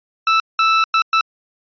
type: tone bursts at uneven times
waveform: sawtooth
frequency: 1318.5 Hz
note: E6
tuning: in tune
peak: -8 dBFS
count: 4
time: 0.27-0.4 / 0.59-0.84 / 0.94-1.02 / 1.13-1.21 s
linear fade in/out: 2 ms
effects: resampled to 11025 Hz